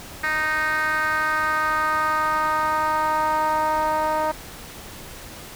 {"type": "tone with band-pass filter sweep", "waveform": "10% pulse", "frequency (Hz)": 310, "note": "D#4", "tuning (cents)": -6, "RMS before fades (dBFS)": -22, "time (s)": [0.23, 4.32], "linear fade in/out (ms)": 10, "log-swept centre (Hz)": [1800, 780], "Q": 2.8, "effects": ["pink hiss -39 dBFS RMS until 5.55 s"]}